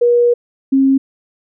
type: tone pair in turn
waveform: sine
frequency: 479.8 / 269.3 Hz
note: A#4 / C#4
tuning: +50 / -50 cents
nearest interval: minor seventh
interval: 1000 cents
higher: first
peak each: -8 dBFS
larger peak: neither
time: 0.01-0.34 / 0.72-0.98 s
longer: first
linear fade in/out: 10 ms
effects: none